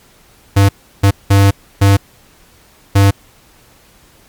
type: tone bursts at uneven times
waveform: square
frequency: 99 Hz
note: G2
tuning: 18 cents sharp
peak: -6 dBFS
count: 5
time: 0.56-0.69 / 1.03-1.11 / 1.3-1.51 / 1.81-1.97 / 2.95-3.11 s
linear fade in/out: 10 ms
effects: pink hiss -47 dBFS RMS until 4.28 s + MP3 96 kbps